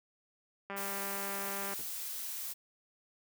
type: click train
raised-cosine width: 0.5 ms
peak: -26 dBFS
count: 206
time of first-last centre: 0.7-1.735 s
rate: 198 Hz
type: noise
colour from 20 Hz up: blue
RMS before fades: -40 dBFS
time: 0.76-2.54 s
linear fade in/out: 20 ms
type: noise with exponential decay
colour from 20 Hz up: brown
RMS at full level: -38 dBFS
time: 1.79-1.9 s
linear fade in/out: 1 ms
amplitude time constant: 23 ms
effects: high-pass 150 Hz 12 dB/octave